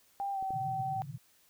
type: tone with pitch glide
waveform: sine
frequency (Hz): 795 to 768.4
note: G5 to G5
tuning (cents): +24 to -35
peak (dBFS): -32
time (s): 0.2-1.02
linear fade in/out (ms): 0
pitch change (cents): -59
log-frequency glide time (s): 0.32-0.39
type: clicks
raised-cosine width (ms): 2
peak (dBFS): -37 / -31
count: 2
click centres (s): 0.426 / 0.506
type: band-pass noise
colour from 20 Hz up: white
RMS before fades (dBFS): -42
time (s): 0.53-1.18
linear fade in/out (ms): 10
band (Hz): 110 to 160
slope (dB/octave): 96
effects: white hiss -66 dBFS RMS until 1.49 s